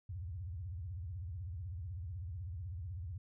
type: tone with vibrato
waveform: sine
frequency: 87.31 Hz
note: F2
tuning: in tune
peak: -40 dBFS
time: 0.09-3.18 s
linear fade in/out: 5 ms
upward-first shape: sine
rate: 16 Hz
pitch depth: 290 cents each way
effects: none